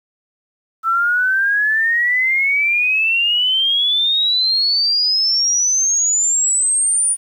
sine exponential sweep, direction up, 1318.5 to 9600 Hz, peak -13 dBFS, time 0.83-7.17 s, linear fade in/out 50 ms, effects 8-bit

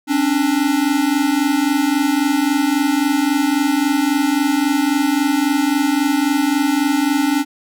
square tone pair together, 270.3 / 294 Hz, C#4 / D4, -44 / +2 cents, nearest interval minor second, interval 146 cents, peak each -19 / -17 dBFS, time 0.07-7.45 s, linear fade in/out 50 ms, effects none

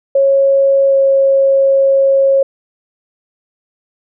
sine tone with pitch glide, 548 to 544.5 Hz, C#5 to C#5, -20 to -31 cents, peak -7 dBFS, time 0.15-2.43 s, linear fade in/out 5 ms, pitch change -11 cents, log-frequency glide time 0.89-0.94 s, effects none

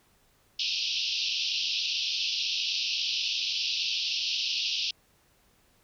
pink band-pass noise, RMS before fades -30 dBFS, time 0.59-4.91 s, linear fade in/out 5 ms, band 2600 to 5600 Hz, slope 96 dB/octave, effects pink hiss -65 dBFS RMS until 5.83 s

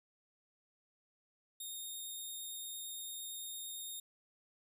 10% pulse tone with vibrato, 3693 Hz, A#7, 17 cents flat, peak -36 dBFS, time 1.6-4 s, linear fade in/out 5 ms, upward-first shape sine, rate 8.8 Hz, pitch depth 8 cents each way, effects none

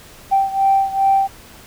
sine beating tone pair, 780 / 782.5 Hz, G5 / G5, -9 / -3 cents, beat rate 2.5 Hz, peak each -14 / -17 dBFS, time 0.31-1.28 s, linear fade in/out 20 ms, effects tanh soft clip ceiling -5 dBFS + pink hiss -42 dBFS RMS until 1.66 s

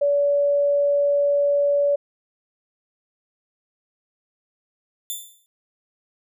sine tone, 572 Hz, D5, 46 cents flat, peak -16 dBFS, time 0.01-1.96 s, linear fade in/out 10 ms
5% pulse tone with exponential decay, 3538 Hz, A7, 9 cents sharp, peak -17 dBFS, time 5.1-5.46 s, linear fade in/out 0 ms, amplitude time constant 77 ms
effects none

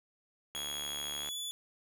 sawtooth tone with pitch glide, 3331 to 3450 Hz, G#7 to A7, +4 to -35 cents, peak -34 dBFS, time 0.55-1.51 s, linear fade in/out 0 ms, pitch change +61 cents, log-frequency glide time 1.2-1.37 s
click train, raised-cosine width 0.3 ms, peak -27 dBFS, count 55, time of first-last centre 0.55-1.288 s, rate 73.2 Hz
effects none

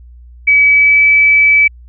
sine tone with pitch glide, 2283 to 2300 Hz, D7 to D7, -50 to -37 cents, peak -5 dBFS, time 0.47-1.68 s, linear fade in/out 10 ms, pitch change +13 cents, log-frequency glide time 0.66-1.05 s, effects added 60 Hz sine -34 dBFS peak until 1.88 s

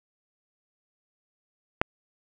click, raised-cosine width 0.5 ms, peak -5 dBFS, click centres 1.815 s, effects none

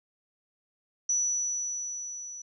sine tone with level ramp, 5920 Hz, F#8, in tune, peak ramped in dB -23 to -39 dBFS, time 1.09-2.42 s, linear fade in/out 5 ms, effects none

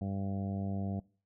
harmonic tone, 98 Hz, G2, in tune, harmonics 1 / 2 / 3 / 4 / 5 / 6 / 7 / 8, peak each -36 / -36 / -46 / -51 / -51 / -51 / -47 / -57 dBFS, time 0.01-1 s, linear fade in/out 5 ms, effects noise-tail reverb RT60 0.4 s tail -22 dB re dry

